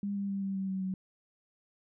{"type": "tone with pitch steps", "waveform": "sine", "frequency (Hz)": [201.5, 199.19, 196.9, 194.64, 192.4, 190.19, 188.01], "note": ["G3", "G3", "G3", "G3", "G3", "F#3", "F#3"], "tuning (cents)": [48, 28, 8, -12, -32, 48, 28], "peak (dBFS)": -31, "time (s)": [0.03, 0.94], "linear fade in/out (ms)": 2, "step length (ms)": 130, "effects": []}